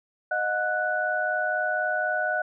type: tone cluster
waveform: sine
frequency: 619 / 723 / 1482 Hz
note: D#5 / F#5 / F#6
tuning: -9 / -40 / +2 cents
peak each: -29 / -29 / -26 dBFS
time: 0.31-2.42 s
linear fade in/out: 5 ms
effects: none